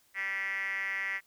5% pulse tone with band-pass filter, 194.6 Hz, G3, 12 cents flat, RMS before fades -34 dBFS, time 0.14-1.21 s, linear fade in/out 50 ms, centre 2000 Hz, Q 9.4, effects white hiss -67 dBFS RMS until 1.26 s

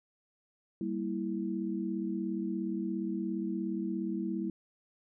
sine chord, E diminished, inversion first, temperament equal with one note detuned, 196 / 233.1 / 328.1 Hz, G3 / Bb3 / E4, 0 / 0 / -8 cents, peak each -35 / -38 / -35 dBFS, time 0.81-4.5 s, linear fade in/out 2 ms, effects none

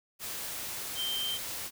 sine tone in noise, 3136 Hz, G7, in tune, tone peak -31 dBFS, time 0.95-1.39 s, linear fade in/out 50 ms, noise white, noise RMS -38 dBFS, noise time 0.19-1.71 s, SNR +4 dB, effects none

